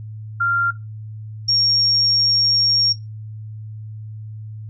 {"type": "tone pair in turn", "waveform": "sine", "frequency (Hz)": [1388, 5552], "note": ["F6", "F8"], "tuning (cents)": [-11, -11], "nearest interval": "2 octaves", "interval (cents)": 2400, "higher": "second", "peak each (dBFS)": [-15, -14], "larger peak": "second", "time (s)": [[0.4, 0.71], [1.48, 2.93]], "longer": "second", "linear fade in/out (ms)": 10, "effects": ["noise-tail reverb RT60 0.2 s tail -17 dB re dry", "added 108 Hz sine -30 dBFS peak until 4.69 s"]}